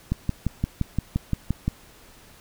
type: click train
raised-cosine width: 5 ms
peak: -10 dBFS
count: 10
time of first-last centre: 0.12-1.68 s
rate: 5.77 Hz
effects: pink hiss -51 dBFS RMS until 2.4 s

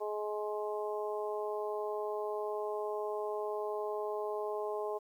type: harmonic tone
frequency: 210.5 Hz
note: G#3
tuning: 24 cents sharp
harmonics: 2 / 3 / 4 / 5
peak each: -36 / -40 / -42 / -44 dBFS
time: 0-4.99 s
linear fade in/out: 20 ms
effects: 11-bit

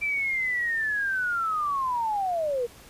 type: linear sweep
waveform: sine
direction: down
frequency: 2349 to 460.1 Hz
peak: -24 dBFS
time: 0.01-2.67 s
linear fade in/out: 20 ms
effects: pink hiss -50 dBFS RMS until 2.89 s + resampled to 32000 Hz

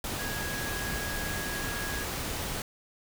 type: tone in noise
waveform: sine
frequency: 1654 Hz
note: G#6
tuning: 8 cents flat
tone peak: -37 dBFS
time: 0.19-2.04 s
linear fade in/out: 2 ms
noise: pink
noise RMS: -34 dBFS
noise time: 0.04-2.62 s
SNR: -6 dB
effects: none

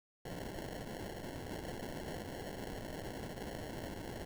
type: noise with sample-and-hold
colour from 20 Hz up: violet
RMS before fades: -44 dBFS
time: 0.25-4.25 s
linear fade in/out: 5 ms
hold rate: 1225 Hz
effects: none

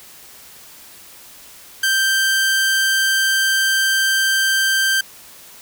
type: tone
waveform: sawtooth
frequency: 1568 Hz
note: G6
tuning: in tune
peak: -11 dBFS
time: 1.83-5.01 s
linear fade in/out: 5 ms
effects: white hiss -42 dBFS RMS until 5.61 s

